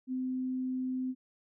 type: tone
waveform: sine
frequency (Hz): 257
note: C4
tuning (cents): -31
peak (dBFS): -31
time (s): 0.07-1.15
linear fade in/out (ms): 50
effects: none